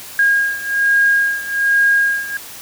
sine beating tone pair, 1627 / 1628.2 Hz, G#6 / G#6, -36 / -35 cents, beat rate 1.2 Hz, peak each -14 / -17 dBFS, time 0.19-2.37 s, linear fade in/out 2 ms, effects white hiss -34 dBFS RMS until 2.61 s

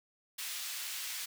pink high-pass noise, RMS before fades -40 dBFS, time 0.38-1.26 s, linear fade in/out 10 ms, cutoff 2400 Hz, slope 12 dB/octave, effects none

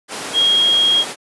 sine tone in noise, 3265 Hz, G#7, 30 cents flat, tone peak -11 dBFS, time 0.33-1.05 s, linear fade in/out 50 ms, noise pink, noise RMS -25 dBFS, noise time 0.08-1.16 s, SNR +11 dB, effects high-pass 300 Hz 12 dB/octave + resampled to 24000 Hz

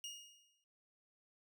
25% pulse tone with exponential decay, 2858 Hz, F7, 39 cents sharp, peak -39 dBFS, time 0.04-0.64 s, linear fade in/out 1 ms, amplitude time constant 130 ms, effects none

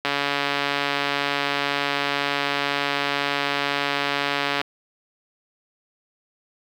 click train, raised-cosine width 0.3 ms, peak -6 dBFS, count 649, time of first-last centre 0.05-4.613 s, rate 142 Hz, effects high-pass 200 Hz 12 dB/octave + 7-bit

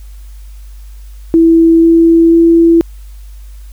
sine tone with pitch steps, 329.6 / 331.7 / 333.8 Hz, E4 / E4 / E4, 0 / +11 / +22 cents, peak -3 dBFS, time 1.34-2.81 s, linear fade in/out 0 ms, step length 490 ms, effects added 50 Hz sine -28 dBFS peak until 3.72 s + white hiss -48 dBFS RMS until 3.72 s

